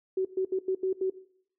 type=tone bursts at uneven times; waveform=sine; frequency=377.4 Hz; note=F#4; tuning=34 cents sharp; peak=-24 dBFS; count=6; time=0.17-0.25 / 0.37-0.45 / 0.52-0.59 / 0.68-0.75 / 0.83-0.93 / 1.01-1.1 s; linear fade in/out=5 ms; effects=noise-tail reverb RT60 0.6 s tail -17 dB re dry